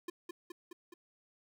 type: tone with echo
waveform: square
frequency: 349.2 Hz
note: F4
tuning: in tune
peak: -38 dBFS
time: 0.08-0.1 s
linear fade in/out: 5 ms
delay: 210 ms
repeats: 4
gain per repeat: -3 dB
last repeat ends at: 0.94 s
effects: 12-bit